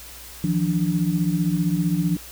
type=tone cluster; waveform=sine; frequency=160.7 / 176.1 / 294 Hz; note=E3 / F3 / D4; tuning=-44 / +15 / +2 cents; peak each=-24 / -21 / -26 dBFS; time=0.44-2.17 s; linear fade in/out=2 ms; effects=added 60 Hz sine -45 dBFS peak until 2.31 s + white hiss -41 dBFS RMS until 2.31 s